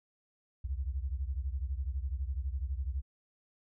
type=beating tone pair; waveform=sine; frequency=63.1 / 75.1 Hz; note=B1 / D2; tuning=+38 / +39 cents; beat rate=12 Hz; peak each=-34 / -37 dBFS; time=0.64-3.02 s; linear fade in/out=10 ms; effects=none